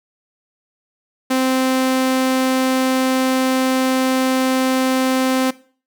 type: tone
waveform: sawtooth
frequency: 260.2 Hz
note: C4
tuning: 9 cents flat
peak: -11 dBFS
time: 1.3-5.51 s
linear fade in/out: 10 ms
effects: noise-tail reverb RT60 0.4 s tail -18 dB re dry